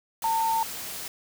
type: tone in noise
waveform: sine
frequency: 900 Hz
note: A5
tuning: 39 cents sharp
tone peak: -22 dBFS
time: 0.24-0.63 s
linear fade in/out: 2 ms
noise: white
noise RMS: -36 dBFS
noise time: 0.22-1.08 s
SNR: +11 dB
effects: none